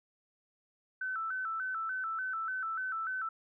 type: tone with vibrato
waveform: sine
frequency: 1418 Hz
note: F6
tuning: 26 cents sharp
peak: -33 dBFS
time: 1.01-3.29 s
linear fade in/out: 5 ms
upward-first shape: square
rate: 3.4 Hz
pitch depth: 120 cents each way
effects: none